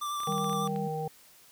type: tone with vibrato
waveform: square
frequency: 1174.7 Hz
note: D6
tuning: in tune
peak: -32 dBFS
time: 0.01-0.68 s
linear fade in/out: 10 ms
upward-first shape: triangle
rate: 10 Hz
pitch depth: 24 cents each way
type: clicks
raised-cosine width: 0.3 ms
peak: -30 dBFS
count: 10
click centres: 0.203 / 0.234 / 0.273 / 0.323 / 0.381 / 0.444 / 0.496 / 0.53 / 0.675 / 0.761 s
type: harmonic tone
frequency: 156.2 Hz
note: D#3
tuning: 7 cents sharp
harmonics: 1 / 3 / 5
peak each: -35 / -35 / -35 dBFS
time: 0.27-1.08 s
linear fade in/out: 5 ms
type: tone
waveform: sine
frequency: 196 Hz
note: G3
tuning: in tune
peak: -33 dBFS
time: 0.28-0.88 s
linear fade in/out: 10 ms
effects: white hiss -57 dBFS RMS until 1.51 s